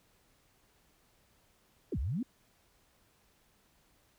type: exponential two-way sweep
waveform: sine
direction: down then up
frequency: 493.9 to 56.3 to 279.9 Hz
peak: -31 dBFS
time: 1.92-2.23 s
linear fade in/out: 5 ms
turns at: 1.99 s
effects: pink hiss -69 dBFS RMS until 4.18 s